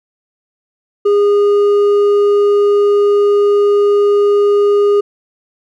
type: tone with hard clipping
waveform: sine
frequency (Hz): 408.7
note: G#4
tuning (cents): -28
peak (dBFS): -9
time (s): 1.05-5.01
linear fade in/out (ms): 10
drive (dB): 4
effects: none